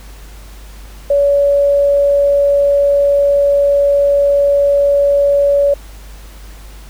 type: tone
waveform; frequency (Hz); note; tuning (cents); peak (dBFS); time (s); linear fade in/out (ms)
sine; 567; C#5; +39; -8; 1.1-5.74; 5
effects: added 50 Hz sine -32 dBFS peak until 6.89 s + pink hiss -41 dBFS RMS until 6.89 s